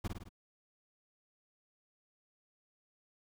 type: noise with echo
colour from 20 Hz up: brown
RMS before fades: -35 dBFS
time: 0.04-0.08 s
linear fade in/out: 10 ms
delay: 53 ms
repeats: 4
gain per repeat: -4 dB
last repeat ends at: 0.292 s
effects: none